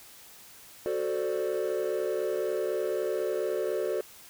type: chord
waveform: triangle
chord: D dominant seventh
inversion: first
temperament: equal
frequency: 370 / 440 / 523.3 / 587.3 Hz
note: F#4 / A4 / C5 / D5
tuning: 0 / 0 / 0 / 0 cents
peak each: -29 / -29 / -32 / -31 dBFS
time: 0.86-4.01 s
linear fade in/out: 0 ms
effects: tanh soft clip ceiling -20 dBFS + white hiss -51 dBFS RMS until 4.29 s